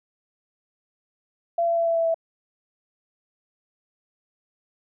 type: tone with pitch steps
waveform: sine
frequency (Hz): 680 / 675.7 / 671.4 / 667.2 / 662.9 / 658.7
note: F5 / E5 / E5 / E5 / E5 / E5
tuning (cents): -46 / +43 / +32 / +21 / +10 / -1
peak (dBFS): -19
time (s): 1.58-2.144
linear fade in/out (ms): 5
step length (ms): 94
effects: none